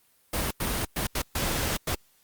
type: noise bursts at uneven times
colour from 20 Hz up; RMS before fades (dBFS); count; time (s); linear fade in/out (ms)
pink; -28; 6; 0.33-0.51 / 0.6-0.85 / 0.96-1.07 / 1.15-1.22 / 1.35-1.77 / 1.87-1.95; 5
effects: white hiss -64 dBFS RMS until 2.23 s + Opus 32 kbps